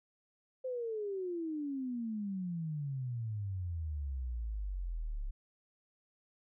sine exponential sweep, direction down, 523.3 to 33.54 Hz, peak -35 dBFS, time 0.64-5.31 s, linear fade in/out 10 ms, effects none

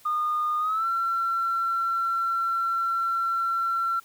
sine tone with pitch glide, 1222 to 1355.9 Hz, D#6 to E6, -32 to +48 cents, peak -22 dBFS, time 0.05-4 s, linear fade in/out 10 ms, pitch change +180 cents, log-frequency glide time 0.59-0.87 s, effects tanh soft clip ceiling -18 dBFS + white hiss -55 dBFS RMS until 4.04 s

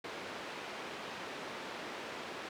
pink band-pass noise, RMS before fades -44 dBFS, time 0.04-2.49 s, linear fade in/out 5 ms, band 300 to 3400 Hz, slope 12 dB/octave, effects none

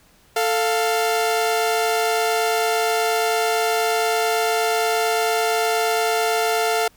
sawtooth tone pair together, 443.1 / 699 Hz, A4 / F5, +12 / +1 cents, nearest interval minor sixth, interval 789 cents, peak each -17 dBFS, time 0.36-6.88 s, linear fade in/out 5 ms, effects pink hiss -55 dBFS RMS until 6.96 s

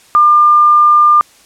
sine tone, 1200 Hz, D6, 37 cents sharp, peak -4 dBFS, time 0.15-1.21 s, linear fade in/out 0 ms, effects white hiss -45 dBFS RMS until 1.45 s + low-pass 10000 Hz 12 dB/octave

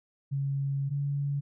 sine tone pair in turn, 138.59 / 141.75 Hz, C#3 / C#3, 0 / +39 cents, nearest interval unison, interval 39 cents, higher second, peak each -27 dBFS, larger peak neither, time 0.31-0.9 / 0.9-1.41 s, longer first, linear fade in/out 20 ms, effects none

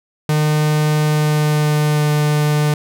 45% pulse tone with pitch glide, 152 to 149.48 Hz, D#3 to D3, -40 to +31 cents, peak -13 dBFS, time 0.29-2.74 s, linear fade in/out 2 ms, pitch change -29 cents, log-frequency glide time 1.04-2.11 s, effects none

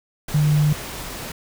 sine tone in noise, 150 Hz, D3, 37 cents sharp, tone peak -14 dBFS, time 0.34-0.73 s, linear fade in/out 5 ms, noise pink, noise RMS -32 dBFS, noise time 0.28-1.32 s, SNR +15 dB, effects none

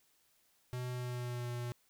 square tone with pitch glide, 124.9 to 121.13 Hz, B2 to B2, +20 to -33 cents, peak -38 dBFS, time 0.73-1.72 s, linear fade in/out 0 ms, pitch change -53 cents, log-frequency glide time 0.88-1.51 s, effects white hiss -72 dBFS RMS until 1.89 s

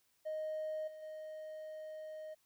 triangle tone with level steps, 622.3 Hz, D#5, in tune, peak -34 / -46 / -42 dBFS, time 0.25-2.35 s, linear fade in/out 20 ms, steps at 0.87 / 1.02 s, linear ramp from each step 10 ms, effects tanh soft clip ceiling -33 dBFS + white hiss -75 dBFS RMS until 2.45 s

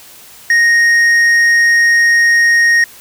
sine tone with tanh clipping, 1864.7 Hz, A#6, in tune, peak -8 dBFS, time 0.5-2.84 s, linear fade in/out 2 ms, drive 7 dB, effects white hiss -38 dBFS RMS until 3 s

